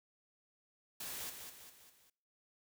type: noise with echo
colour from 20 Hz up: white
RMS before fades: -44 dBFS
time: 1-1.3 s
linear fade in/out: 5 ms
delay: 200 ms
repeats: 4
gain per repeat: -6 dB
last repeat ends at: 2.1 s
effects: noise-tail reverb RT60 0.7 s tail -25 dB re dry